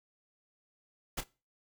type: noise with echo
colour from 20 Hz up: pink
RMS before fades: -35 dBFS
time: 1.17-1.21 s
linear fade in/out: 10 ms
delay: 30 ms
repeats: 1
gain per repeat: -12 dB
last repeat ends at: 1.24 s
effects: noise-tail reverb RT60 0.3 s tail -20 dB re dry